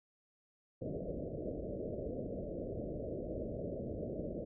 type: low-pass noise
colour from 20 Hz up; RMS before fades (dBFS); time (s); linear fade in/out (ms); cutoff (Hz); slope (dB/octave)
white; -41; 0.81-4.45; 10; 630; 96
effects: none